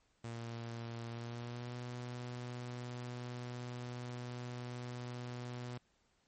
sawtooth tone with pitch glide, 116.54 to 122.69 Hz, A#2 to B2, 0 to -11 cents, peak -38 dBFS, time 0.24-5.78 s, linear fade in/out 5 ms, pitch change +89 cents, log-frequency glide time 1.09-1.75 s, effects pink hiss -75 dBFS RMS until 6.27 s + MP3 32 kbps

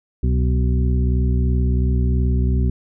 harmonic tone with a mistuned harmonic, 62.9 Hz, B1, 32 cents sharp, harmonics 1 / 2 / 3 / 4 / 6, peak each -16 / -22 / -26 / -28 / -32 dBFS, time 0.23-2.7 s, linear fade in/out 5 ms, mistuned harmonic 1, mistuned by +120 cents, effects none

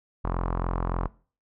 sawtooth tone with low-pass filter, 43.47 Hz, F1, 7 cents flat, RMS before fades -28 dBFS, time 0.24-1.08 s, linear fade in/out 10 ms, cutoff 1100 Hz, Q 3.3, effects noise-tail reverb RT60 0.4 s tail -21 dB re dry

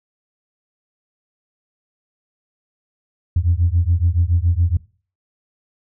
sine beating tone pair, 82.9 / 90 Hz, E2 / F#2, +10 / -47 cents, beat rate 7.1 Hz, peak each -16 dBFS, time 3.36-4.77 s, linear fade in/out 5 ms, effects noise-tail reverb RT60 0.4 s tail -21 dB re dry + tanh soft clip ceiling -7 dBFS

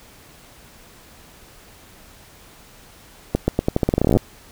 accelerating click train, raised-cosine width 2 ms, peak -3 dBFS, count 19, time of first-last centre 3.35-4.17 s, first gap 130 ms, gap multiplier 0.85, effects pink hiss -47 dBFS RMS until 4.51 s

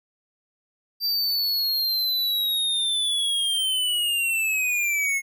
square linear sweep, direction down, 4699 to 2160 Hz, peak -22 dBFS, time 1-5.22 s, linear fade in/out 50 ms, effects none

